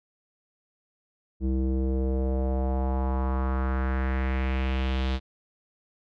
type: tone with low-pass filter sweep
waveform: square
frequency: 65.41 Hz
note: C2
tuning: in tune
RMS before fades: -26 dBFS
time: 1.4-5.2 s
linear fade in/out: 50 ms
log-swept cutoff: 300 to 3800 Hz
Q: 2.5
effects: none